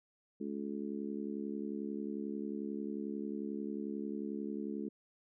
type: harmonic tone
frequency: 71.2 Hz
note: C#2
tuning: 47 cents sharp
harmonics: 3 / 4 / 5 / 6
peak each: -40 / -42 / -44 / -46 dBFS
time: 0.4-4.89 s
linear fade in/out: 10 ms
effects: none